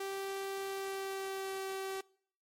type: tone with pitch glide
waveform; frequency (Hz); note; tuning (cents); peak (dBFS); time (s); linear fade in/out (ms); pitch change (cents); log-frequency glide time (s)
sawtooth; 390.3 to 385.1; G4 to G4; -8 to -31; -33; 0-2.01; 5; -23; 0.62-1.63
effects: noise-tail reverb RT60 0.6 s tail -24 dB re dry + MP3 64 kbps